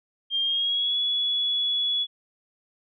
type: tone with pitch glide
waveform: sine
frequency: 3200 to 3390 Hz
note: G7 to G#7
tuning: +35 to +35 cents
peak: -22 dBFS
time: 0.3-2.07 s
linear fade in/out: 50 ms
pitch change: +100 cents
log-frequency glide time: 0.41-0.97 s
effects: none